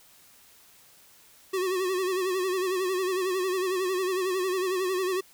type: tone with vibrato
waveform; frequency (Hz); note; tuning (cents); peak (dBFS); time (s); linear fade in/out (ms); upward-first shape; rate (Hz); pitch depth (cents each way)
square; 371.8; F#4; +8; -26; 1.53-5.21; 10; sine; 11; 67
effects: white hiss -56 dBFS RMS until 5.33 s